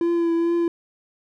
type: tone with vibrato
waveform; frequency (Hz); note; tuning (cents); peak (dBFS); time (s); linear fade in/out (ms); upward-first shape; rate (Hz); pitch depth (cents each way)
triangle; 337.9; E4; +43; -16; 0.01-0.68; 2; triangle; 2.3; 26
effects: none